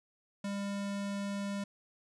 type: tone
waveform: square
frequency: 200.2 Hz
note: G3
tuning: 37 cents sharp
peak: -35 dBFS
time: 0.44-1.64 s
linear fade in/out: 5 ms
effects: resampled to 22050 Hz + 11-bit